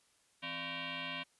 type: tone with frequency modulation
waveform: sine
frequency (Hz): 261.6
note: C4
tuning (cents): 0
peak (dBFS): -38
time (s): 0.42-1.24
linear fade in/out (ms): 20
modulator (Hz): 427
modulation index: 7.7
effects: white hiss -71 dBFS RMS until 1.39 s + resampled to 24000 Hz